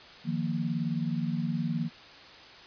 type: chord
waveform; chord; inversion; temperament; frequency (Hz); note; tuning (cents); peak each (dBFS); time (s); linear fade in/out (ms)
sine; Eb suspended second; none; equal; 155.56 / 174.61 / 233.1; Eb3 / F3 / Bb3; 0 / 0 / 0; -32; 0.24-1.9; 50
effects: white hiss -49 dBFS RMS until 2.66 s + resampled to 11025 Hz